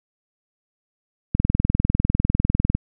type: click train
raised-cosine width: 5 ms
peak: -6 dBFS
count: 29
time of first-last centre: 1.35-2.75 s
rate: 20 Hz
effects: none